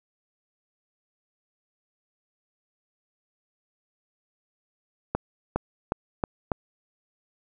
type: accelerating click train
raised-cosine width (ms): 1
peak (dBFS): -10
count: 5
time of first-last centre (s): 5.15-6.518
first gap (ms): 410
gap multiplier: 0.88
effects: none